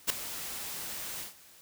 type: noise with ADSR envelope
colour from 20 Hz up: white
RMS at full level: -24 dBFS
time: 0.07-1.34 s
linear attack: 30 ms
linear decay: 4 ms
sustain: -15 dB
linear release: 130 ms
effects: white hiss -56 dBFS RMS until 1.61 s